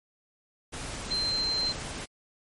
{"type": "tone in noise", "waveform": "sine", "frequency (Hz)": 4128, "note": "C8", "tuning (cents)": -24, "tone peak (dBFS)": -26, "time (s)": [1.1, 1.73], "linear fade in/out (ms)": 20, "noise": "pink", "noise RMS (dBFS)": -37, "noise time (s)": [0.72, 2.06], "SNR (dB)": 8, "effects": ["MP3 48 kbps"]}